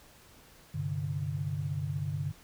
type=chord; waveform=sine; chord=G suspended fourth; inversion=none; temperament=just; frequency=98 / 130.67 / 147 Hz; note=G2 / C3 / D3; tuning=0 / -2 / +2 cents; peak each=-36 / -38 / -33 dBFS; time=0.74-2.32 s; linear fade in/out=10 ms; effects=pink hiss -57 dBFS RMS until 2.43 s